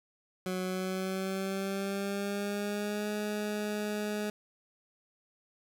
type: tone with pitch glide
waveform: 20% pulse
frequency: 184.6 to 209.6 Hz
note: F#3 to G#3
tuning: -4 to +16 cents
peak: -27 dBFS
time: 0.46-4.3 s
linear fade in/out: 2 ms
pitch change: +220 cents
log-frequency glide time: 0.63-3.09 s
effects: none

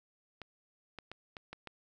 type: clicks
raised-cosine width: 0.3 ms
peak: -28 dBFS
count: 6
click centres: 0.417 / 0.987 / 1.116 / 1.368 / 1.53 / 1.673 s
effects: none

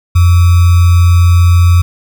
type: tone with sample-and-hold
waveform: sine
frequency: 87.31 Hz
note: F2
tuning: in tune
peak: -3 dBFS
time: 0.15-1.82 s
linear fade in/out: 10 ms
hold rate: 1225 Hz
effects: none

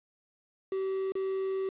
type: tone with dropouts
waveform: triangle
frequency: 383.7 Hz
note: G4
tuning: 37 cents flat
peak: -27 dBFS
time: 0.72-1.69 s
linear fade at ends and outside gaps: 2 ms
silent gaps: 1.121-1.153 s
effects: resampled to 8000 Hz + 9-bit

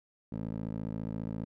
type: tone with band-pass filter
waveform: 15% pulse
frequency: 54.7 Hz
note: A1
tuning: 9 cents flat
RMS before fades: -37 dBFS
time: 0.32-1.45 s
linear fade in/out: 5 ms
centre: 250 Hz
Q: 1.2
effects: none

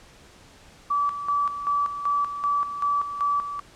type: tone with tremolo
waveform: sine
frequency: 1153 Hz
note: D6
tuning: 32 cents flat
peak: -20 dBFS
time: 0.9-3.6 s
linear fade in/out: 10 ms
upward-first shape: square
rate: 2.6 Hz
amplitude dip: 65%
effects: pink hiss -51 dBFS RMS until 3.75 s + low-pass 8000 Hz 12 dB/octave

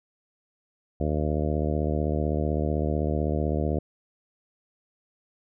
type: harmonic tone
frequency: 75.8 Hz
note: D#2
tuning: 45 cents flat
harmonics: 1 / 2 / 3 / 4 / 5 / 6 / 7 / 8 / 9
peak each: -27 / -30 / -32 / -33 / -34 / -35 / -35 / -36 / -37 dBFS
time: 1-3.79 s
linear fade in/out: 5 ms
effects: none

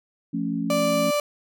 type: chord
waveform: sine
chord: F augmented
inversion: none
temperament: equal with one note detuned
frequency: 172.51 / 220 / 277.2 Hz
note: F3 / A3 / C#4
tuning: -21 / 0 / 0 cents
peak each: -29 / -28 / -27 dBFS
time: 0.33-1.11 s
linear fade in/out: 10 ms
type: tone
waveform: 35% pulse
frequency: 587 Hz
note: D5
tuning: 1 cent flat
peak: -19 dBFS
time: 0.7-1.2 s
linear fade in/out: 2 ms
effects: none

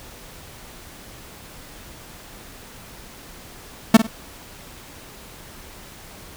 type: tone with echo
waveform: 45% pulse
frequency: 222.9 Hz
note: A3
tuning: 23 cents sharp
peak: -5 dBFS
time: 3.94-3.97 s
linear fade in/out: 5 ms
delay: 50 ms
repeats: 2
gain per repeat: -11 dB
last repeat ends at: 4.07 s
effects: pink hiss -42 dBFS RMS until 6.36 s

